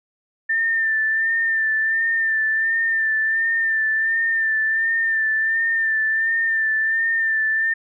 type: tone with vibrato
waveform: sine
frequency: 1790 Hz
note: A6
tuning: 29 cents sharp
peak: -17 dBFS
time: 0.49-7.74 s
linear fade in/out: 10 ms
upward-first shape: sine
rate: 1.4 Hz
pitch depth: 31 cents each way
effects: none

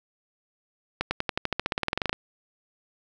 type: accelerating click train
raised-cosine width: 0.3 ms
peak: -9 dBFS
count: 19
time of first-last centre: 1.01-2.129 s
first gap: 100 ms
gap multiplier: 0.94
effects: none

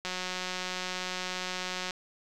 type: click train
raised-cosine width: 0.2 ms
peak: -17 dBFS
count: 341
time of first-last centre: 0.05-1.908 s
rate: 183 Hz
effects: none

